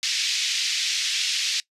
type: band-pass noise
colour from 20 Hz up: white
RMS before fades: -25 dBFS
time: 0.03-1.6 s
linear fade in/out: 0 ms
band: 2300 to 5700 Hz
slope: 24 dB/octave
effects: noise-tail reverb RT60 0.1 s tail -21 dB re dry + resampled to 32000 Hz